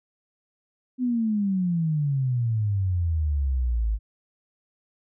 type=exponential sweep; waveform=sine; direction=down; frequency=256.9 to 51.4 Hz; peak=-21 dBFS; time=0.98-3.99 s; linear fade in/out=50 ms; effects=none